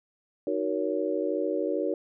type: chord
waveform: sine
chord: D# minor seventh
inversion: none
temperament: just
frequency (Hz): 311.1 / 373.4 / 466.7 / 560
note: D#4 / F#4 / A#4 / C#5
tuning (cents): 0 / +16 / +2 / +18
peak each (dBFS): -31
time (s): 0.47-1.94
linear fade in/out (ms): 2
effects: none